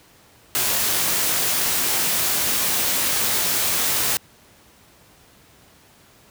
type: noise with comb filter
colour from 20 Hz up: white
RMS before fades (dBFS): -21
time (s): 0.55-4.17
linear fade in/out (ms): 0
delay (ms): 20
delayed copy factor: -0.5
effects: pink hiss -52 dBFS RMS until 6.3 s + high-pass 60 Hz 12 dB/octave